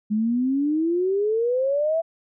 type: exponential sweep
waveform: sine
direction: up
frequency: 207.7 to 670 Hz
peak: -19 dBFS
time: 0.1-2.02 s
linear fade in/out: 20 ms
effects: none